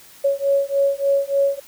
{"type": "beating tone pair", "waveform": "sine", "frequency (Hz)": [554.4, 557.8], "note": ["C#5", "C#5"], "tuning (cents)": [0, 11], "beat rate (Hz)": 3.4, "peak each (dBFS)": -19, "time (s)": [0.24, 1.6], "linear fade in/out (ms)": 10, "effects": ["white hiss -46 dBFS RMS until 1.67 s"]}